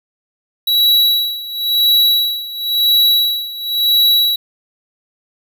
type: tone with tremolo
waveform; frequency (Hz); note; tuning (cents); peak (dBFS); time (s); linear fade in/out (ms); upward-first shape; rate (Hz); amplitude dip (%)
square; 3906; B7; -20; -9; 0.67-4.36; 5; sine; 0.96; 85
effects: none